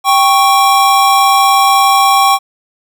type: tone pair together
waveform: square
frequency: 786.7 / 1108.7 Hz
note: G5 / C#6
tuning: +6 / 0 cents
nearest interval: tritone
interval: 594 cents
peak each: -10 dBFS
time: 0.04-2.39 s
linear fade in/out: 50 ms
effects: none